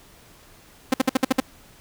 sawtooth tone bursts, 261.6 Hz, C4, in tune, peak -11 dBFS, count 7, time 0.92-1.402 s, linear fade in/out 5 ms, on 20 ms, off 57 ms, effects pink hiss -51 dBFS RMS until 1.8 s

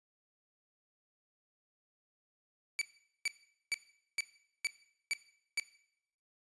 sawtooth tone bursts, 2300 Hz, D7, 37 cents flat, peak -27 dBFS, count 7, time 2.79-5.598 s, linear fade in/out 0 ms, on 24 ms, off 440 ms, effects noise-tail reverb RT60 0.7 s tail -17 dB re dry + resampled to 24000 Hz

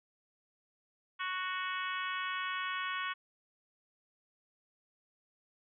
harmonic tone, 370 Hz, F#4, in tune, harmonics 3 / 4 / 5 / 6 / 7 / 8 / 9, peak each -38 / -40 / -42 / -44 / -45 / -46 / -47 dBFS, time 1.19-3.14 s, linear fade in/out 20 ms, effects none

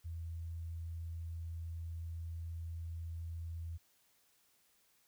sine tone, 83 Hz, E2, 12 cents sharp, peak -40 dBFS, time 0.04-3.78 s, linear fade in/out 20 ms, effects white hiss -72 dBFS RMS until 5.07 s

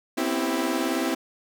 sawtooth chord, C major seventh, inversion third, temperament equal with one note detuned, 246.9 / 265.6 / 329.6 / 392 Hz, B3 / C4 / E4 / G4, 0 / +26 / 0 / 0 cents, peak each -28 / -24 / -23 / -29 dBFS, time 0.17-1.15 s, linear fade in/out 10 ms, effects none

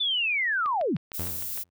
sine linear sweep, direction down, 3552 to 113.1 Hz, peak -23 dBFS, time 0-0.97 s, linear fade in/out 10 ms
click train, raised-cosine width 0.3 ms, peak -25 dBFS, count 7, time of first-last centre 0.66-1.576 s, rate 6.55 Hz
violet noise, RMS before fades -33 dBFS, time 1.13-1.64 s, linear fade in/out 20 ms
sawtooth tone with exponential decay, 87 Hz, F2, 6 cents flat, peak -27 dBFS, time 1.19-1.7 s, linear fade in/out 5 ms, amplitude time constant 110 ms
effects none

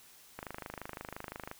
click train, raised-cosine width 0.5 ms, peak -25 dBFS, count 30, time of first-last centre 0.39-1.514 s, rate 25.8 Hz, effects white hiss -58 dBFS RMS until 1.59 s

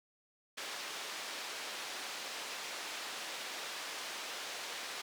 white band-pass noise, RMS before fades -43 dBFS, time 0.57-5.02 s, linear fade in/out 10 ms, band 380 to 4600 Hz, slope 12 dB/octave, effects none

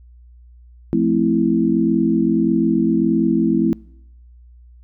sine chord, F major seventh, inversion none, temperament equal, 174.61 / 220 / 261.6 / 329.6 Hz, F3 / A3 / C4 / E4, 0 / 0 / 0 / 0 cents, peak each -22 / -19 / -20 / -18 dBFS, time 0.93-3.73 s, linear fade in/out 0 ms, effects noise-tail reverb RT60 0.8 s tail -26 dB re dry + added 60 Hz sine -42 dBFS peak until 4.83 s

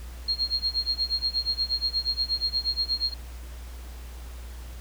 sine tone with tremolo, 4242 Hz, C8, 23 cents sharp, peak -21 dBFS, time 0.28-3.14 s, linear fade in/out 5 ms, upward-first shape sine, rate 8.4 Hz, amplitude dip 95%, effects added 60 Hz sine -37 dBFS peak until 4.8 s + pink hiss -49 dBFS RMS until 4.8 s

